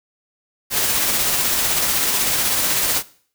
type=noise with tremolo; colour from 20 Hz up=white; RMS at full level=-18 dBFS; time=0.7-3.03 s; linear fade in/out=50 ms; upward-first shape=sine; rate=16 Hz; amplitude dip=25%; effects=noise-tail reverb RT60 0.5 s tail -19 dB re dry